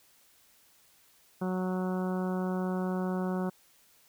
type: harmonic tone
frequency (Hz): 184.5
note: F#3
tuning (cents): -5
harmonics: 1 / 2 / 3 / 4 / 5 / 6 / 7 / 8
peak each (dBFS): -30 / -36 / -40 / -42 / -44 / -46 / -47 / -48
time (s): 1.41-3.5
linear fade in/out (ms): 10
effects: white hiss -63 dBFS RMS until 4.08 s